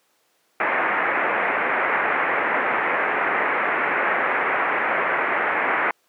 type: low-pass noise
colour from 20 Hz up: white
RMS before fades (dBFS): -21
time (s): 0.6-5.91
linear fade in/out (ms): 2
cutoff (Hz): 2200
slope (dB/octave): 48
effects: pink hiss -64 dBFS RMS until 6.08 s + high-pass 400 Hz 12 dB/octave